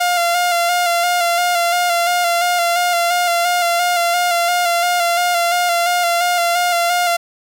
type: tone with vibrato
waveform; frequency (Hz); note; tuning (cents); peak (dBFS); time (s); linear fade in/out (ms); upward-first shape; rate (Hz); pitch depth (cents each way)
sawtooth; 698.5; F5; 0; -10; 0-7.17; 10; square; 2.9; 27
effects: 8-bit